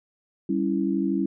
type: chord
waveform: sine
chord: C# diminished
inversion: second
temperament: equal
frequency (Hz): 196 / 277.2 / 329.6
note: G3 / C#4 / E4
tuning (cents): 0 / 0 / 0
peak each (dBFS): -26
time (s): 0.49-1.26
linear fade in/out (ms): 5
effects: none